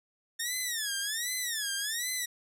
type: tone with vibrato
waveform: 10% pulse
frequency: 1800 Hz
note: A6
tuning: 39 cents sharp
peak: -22 dBFS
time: 0.39-2.26 s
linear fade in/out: 10 ms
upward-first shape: sine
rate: 1.3 Hz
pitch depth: 210 cents each way
effects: none